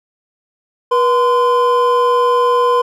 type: tone pair together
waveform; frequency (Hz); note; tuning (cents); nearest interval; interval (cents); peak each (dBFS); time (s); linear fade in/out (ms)
triangle; 484.7 / 1027; B4 / C6; -32 / -33; octave + minor second; 1299; -11; 0.91-2.82; 10
effects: none